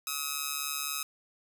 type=tone with amplitude modulation; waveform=5% pulse; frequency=1275 Hz; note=D#6; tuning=42 cents sharp; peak=-17 dBFS; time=0.07-1.03 s; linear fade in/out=2 ms; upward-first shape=sine; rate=144 Hz; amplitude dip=70%; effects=none